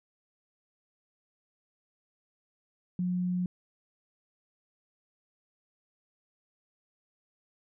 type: tone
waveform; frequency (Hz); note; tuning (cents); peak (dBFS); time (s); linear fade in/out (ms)
sine; 180; F#3; -47; -27; 2.99-3.46; 2
effects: none